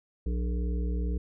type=harmonic tone with a mistuned harmonic; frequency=59.8 Hz; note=A#1; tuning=45 cents sharp; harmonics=1 / 3 / 5 / 7 / 8; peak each=-27 / -37 / -41 / -44 / -45 dBFS; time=0.26-1.18 s; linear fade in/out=5 ms; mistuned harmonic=8; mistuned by=-66 cents; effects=none